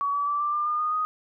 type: tone with pitch steps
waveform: sine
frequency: 1131 / 1146.8 / 1162.8 / 1179 / 1195.5 / 1212.2 / 1229.1 / 1246.3 Hz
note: C#6 / D6 / D6 / D6 / D6 / D#6 / D#6 / D#6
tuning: +34 / -42 / -18 / +6 / +30 / -46 / -22 / +2 cents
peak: -23 dBFS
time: 0.01-1.05 s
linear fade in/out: 0 ms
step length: 130 ms
effects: none